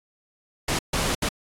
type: noise bursts at uneven times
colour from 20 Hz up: pink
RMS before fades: -24 dBFS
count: 3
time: 0.68-0.79 / 0.93-1.15 / 1.22-1.29 s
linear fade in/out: 5 ms
effects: low-pass 10000 Hz 12 dB/octave + AAC 64 kbps